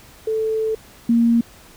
sine tone pair in turn, 440 / 233.1 Hz, A4 / A#3, 0 / 0 cents, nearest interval major seventh, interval 1100 cents, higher first, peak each -18 / -12 dBFS, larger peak second, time 0.27-0.75 / 1.09-1.41 s, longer first, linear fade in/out 5 ms, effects pink hiss -46 dBFS RMS until 1.76 s

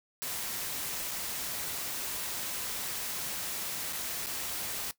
white noise with dropouts, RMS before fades -36 dBFS, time 0.22-4.91 s, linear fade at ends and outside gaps 0 ms, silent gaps 1.111-1.115 / 3.926-3.931 / 4.261-4.268 s, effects noise-tail reverb RT60 0.1 s tail -17 dB re dry

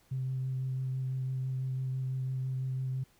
sine tone with vibrato, 130.5 Hz, C3, 4 cents flat, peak -30 dBFS, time 0.11-3.04 s, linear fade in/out 10 ms, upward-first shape sine, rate 6 Hz, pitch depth 12 cents each way, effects tanh soft clip ceiling -26 dBFS + pink hiss -66 dBFS RMS until 3.19 s

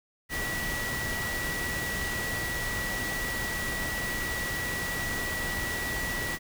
sine tone in noise, 1940 Hz, B6, 31 cents flat, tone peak -32 dBFS, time 0.29-6.39 s, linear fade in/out 50 ms, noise pink, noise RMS -34 dBFS, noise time 0.29-6.39 s, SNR -1 dB, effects none

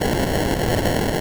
blue noise with sample-and-hold, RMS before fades -20 dBFS, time 0-1.2 s, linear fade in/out 10 ms, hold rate 1225 Hz, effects none

